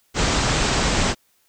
pink low-pass noise, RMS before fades -20 dBFS, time 0.14-1.15 s, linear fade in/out 50 ms, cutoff 8200 Hz, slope 96 dB/octave, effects white hiss -63 dBFS RMS until 1.48 s

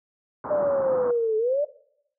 white low-pass noise, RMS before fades -33 dBFS, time 0.44-1.11 s, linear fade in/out 2 ms, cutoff 1300 Hz, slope 48 dB/octave
sine linear two-way sweep, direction down then up, 604 to 429.4 to 604 Hz, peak -20 dBFS, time 0.5-1.65 s, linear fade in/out 10 ms, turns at 1.37 s
effects noise-tail reverb RT60 0.7 s tail -19 dB re dry + high-pass 150 Hz 12 dB/octave

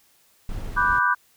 brown noise, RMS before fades -31 dBFS, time 0.49-0.99 s, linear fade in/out 2 ms
sine chord, G major seventh, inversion first, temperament equal, 987.8 / 1174.7 / 1480 / 1568 Hz, B5 / D6 / F#6 / G6, 0 / 0 / 0 / 0 cents, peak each -23 dBFS, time 0.76-1.15 s, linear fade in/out 20 ms
effects white hiss -60 dBFS RMS until 1.36 s

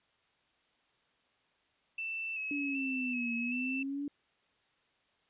sine tone with vibrato, 2618 Hz, E7, 13 cents flat, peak -35 dBFS, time 1.98-3.83 s, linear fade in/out 5 ms, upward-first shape square, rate 1.3 Hz, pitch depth 30 cents each way
sine linear two-way sweep, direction down then up, 290 to 233.1 to 290 Hz, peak -34 dBFS, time 2.51-4.08 s, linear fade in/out 2 ms, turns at 3.35 s
effects white hiss -72 dBFS RMS until 5.29 s + resampled to 8000 Hz

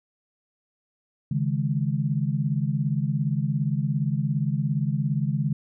sine chord, C# suspended second, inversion none, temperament just, 138.59 / 155.92 / 207.9 Hz, C#3 / D#3 / G#3, 0 / +4 / +2 cents, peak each -25 / -26 / -29 dBFS, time 1.31-5.53 s, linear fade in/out 5 ms, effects none

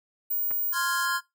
sine tone, 15410 Hz, B9, 44 cents flat, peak -24 dBFS, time 0.3-0.74 s, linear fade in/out 10 ms
clicks, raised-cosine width 0.5 ms, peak -27 dBFS, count 2, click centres 0.508 / 0.515 s
pink band-pass noise, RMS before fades -40 dBFS, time 0.72-1.07 s, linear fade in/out 20 ms, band 5700 to 14000 Hz, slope 24 dB/octave
square chord, F minor, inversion second, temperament equal, 1046.5 / 1396.9 / 1661.2 Hz, C6 / F6 / Ab6, 0 / 0 / 0 cents, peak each -30 dBFS, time 0.72-1.21 s, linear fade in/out 50 ms
effects noise-tail reverb RT60 0.2 s tail -21 dB re dry

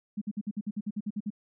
sine tone bursts, 208.1 Hz, G#3, 4 cents sharp, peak -29 dBFS, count 12, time 0.17-1.304 s, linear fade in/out 10 ms, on 45 ms, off 54 ms, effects none

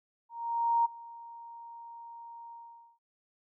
sine tone with ADSR envelope, 932.3 Hz, A#5, in tune, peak -22 dBFS, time 0.29-2.99 s, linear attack 560 ms, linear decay 16 ms, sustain -22 dB, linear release 470 ms, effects none

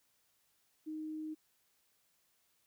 sine tone, 311.1 Hz, D#4, in tune, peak -39 dBFS, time 0.86-1.35 s, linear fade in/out 20 ms, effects white hiss -75 dBFS RMS until 2.66 s

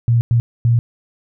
sine tone bursts at uneven times, 117.8 Hz, A#2, 19 cents sharp, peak -10 dBFS, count 3, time 0.08-0.21 / 0.31-0.4 / 0.65-0.79 s, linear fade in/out 0 ms, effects none

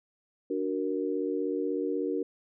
sine chord, D augmented, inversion none, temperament equal, 293.7 / 370 / 466.2 Hz, D4 / F#4 / A#4, 0 / 0 / 0 cents, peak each -32 dBFS, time 0.5-2.23 s, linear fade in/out 5 ms, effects none

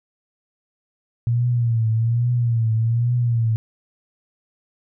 sine tone with vibrato, 116.54 Hz, A#2, in tune, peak -16 dBFS, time 1.27-3.56 s, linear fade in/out 0 ms, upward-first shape triangle, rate 1.2 Hz, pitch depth 94 cents each way, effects none

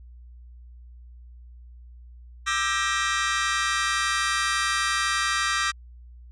sawtooth chord, E half-diminished seventh, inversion third, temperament just, 1186.7 / 1318.5 / 1582.2 / 1898.7 Hz, D6 / E6 / G6 / Bb6, +18 / 0 / +16 / +31 cents, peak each -24 / -26 / -25 / -24 dBFS, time 2.46-5.72 s, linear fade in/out 20 ms, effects added 60 Hz sine -43 dBFS peak until 6.31 s + resampled to 22050 Hz

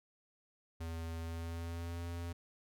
square tone with pitch glide, 82.41 to 85.51 Hz, E2 to F2, 0 to -36 cents, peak -40 dBFS, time 0.8-2.33 s, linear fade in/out 10 ms, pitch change +64 cents, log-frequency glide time 1.19-2.04 s, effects none

